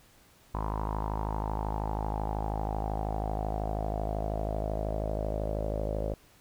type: tone with low-pass filter sweep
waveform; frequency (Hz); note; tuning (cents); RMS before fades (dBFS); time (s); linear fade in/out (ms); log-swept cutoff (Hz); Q
sawtooth; 52.8; G#1; +29; -32; 0.54-6.14; 5; 1000 to 560; 6.7
effects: pink hiss -60 dBFS RMS until 6.4 s